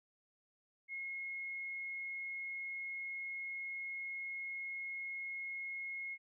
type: tone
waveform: sine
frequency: 2162 Hz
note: C#7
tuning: 44 cents flat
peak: -40 dBFS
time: 0.88-6.18 s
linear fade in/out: 50 ms
effects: none